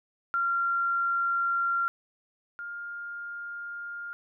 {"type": "tone pair in turn", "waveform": "sine", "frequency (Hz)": [1380, 1407.4], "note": ["F6", "F6"], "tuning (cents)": [-21, 13], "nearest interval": "unison", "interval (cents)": 34, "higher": "second", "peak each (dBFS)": [-24, -35], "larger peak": "first", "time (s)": [[0.34, 1.88], [2.59, 4.13]], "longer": "neither", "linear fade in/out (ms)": 0, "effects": []}